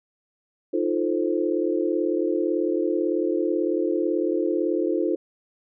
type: chord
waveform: sine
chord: F dominant seventh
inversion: third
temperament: equal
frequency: 311.1 / 349.2 / 440 / 523.3 Hz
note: Eb4 / F4 / A4 / C5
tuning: 0 / 0 / 0 / 0 cents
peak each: -26 / -24 / -28 / -29 dBFS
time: 0.73-5.16 s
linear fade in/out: 10 ms
effects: none